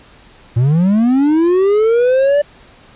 triangle linear sweep, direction up, 111.7 to 589 Hz, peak -7 dBFS, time 0.56-2.42 s, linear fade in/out 10 ms, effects pink hiss -44 dBFS RMS until 2.95 s + resampled to 8000 Hz

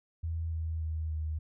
sine tone with pitch steps, 82 / 80.64 / 79.3 / 77.98 Hz, E2 / E2 / D#2 / D#2, -9 / -38 / +33 / +4 cents, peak -31 dBFS, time 0.23-1.39 s, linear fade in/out 10 ms, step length 290 ms, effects none

